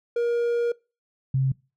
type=tone pair in turn; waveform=triangle / sine; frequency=473.3 / 133.13 Hz; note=A#4 / C3; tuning=+26 / +30 cents; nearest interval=octave + minor seventh; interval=2196 cents; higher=first; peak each=-19 / -19 dBFS; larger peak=neither; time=0.16-0.72 / 1.34-1.52 s; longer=first; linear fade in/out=5 ms; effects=noise-tail reverb RT60 0.3 s tail -24 dB re dry